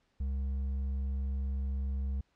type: tone with hard clipping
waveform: sine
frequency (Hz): 67.6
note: C#2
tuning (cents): -43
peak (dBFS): -32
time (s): 0.2-2.21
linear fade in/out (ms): 5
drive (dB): 4
effects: pink hiss -74 dBFS RMS until 2.35 s + low-pass 5000 Hz 12 dB/octave